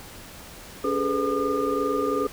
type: tone cluster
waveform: sine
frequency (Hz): 280.8 / 409.6 / 432.1 / 498.7 / 1211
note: C#4 / G#4 / A4 / B4 / D#6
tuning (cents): +22 / -24 / -31 / +17 / -47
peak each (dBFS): -28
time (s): 0.84-2.27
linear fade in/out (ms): 5
effects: tanh soft clip ceiling -11 dBFS + pink hiss -43 dBFS RMS until 2.32 s